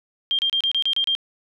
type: tone bursts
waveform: sine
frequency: 3192 Hz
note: G7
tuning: 31 cents sharp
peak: -18 dBFS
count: 8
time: 0.31-1.151 s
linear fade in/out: 0 ms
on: 78 ms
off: 31 ms
effects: none